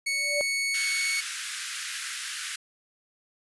sawtooth tone, 2217 Hz, C#7, in tune, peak -22 dBFS, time 0.06-1.21 s, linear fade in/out 10 ms
sine tone with exponential growth, 582 Hz, D5, 16 cents flat, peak -23 dBFS, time 0.07-0.41 s, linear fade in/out 0 ms, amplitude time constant 73 ms
pink high-pass noise, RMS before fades -34 dBFS, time 0.74-2.56 s, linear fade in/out 5 ms, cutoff 1400 Hz, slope 48 dB/octave
effects resampled to 24000 Hz

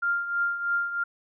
sine tone with tremolo, 1396.9 Hz, F6, in tune, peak -21 dBFS, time 0.02-1.04 s, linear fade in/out 10 ms, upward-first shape triangle, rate 3.1 Hz, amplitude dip 70%, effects none

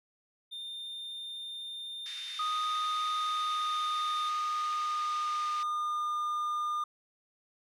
triangle tone, 3616 Hz, A7, 47 cents sharp, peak -37 dBFS, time 0.51-4.3 s, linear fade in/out 20 ms
pink band-pass noise, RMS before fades -47 dBFS, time 2.06-5.63 s, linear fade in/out 0 ms, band 1800 to 5800 Hz, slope 24 dB/octave
triangle tone with pitch glide, 1244.5 to 1209.8 Hz, D#6 to D#6, 0 to -49 cents, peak -28 dBFS, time 2.39-6.84 s, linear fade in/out 5 ms, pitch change -49 cents, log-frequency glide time 3.23-6.17 s
effects none

